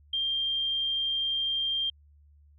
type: tone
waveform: sine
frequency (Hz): 3186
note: G7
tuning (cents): +27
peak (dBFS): -26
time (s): 0.13-1.9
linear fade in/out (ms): 5
effects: added 73 Hz sine -55 dBFS peak until 2.58 s